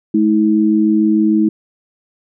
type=tone pair together; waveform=sine; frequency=214.1 / 320.8 Hz; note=A3 / E4; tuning=-47 / -47 cents; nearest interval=perfect fifth; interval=700 cents; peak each=-13 / -12 dBFS; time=0.14-1.49 s; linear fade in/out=5 ms; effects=none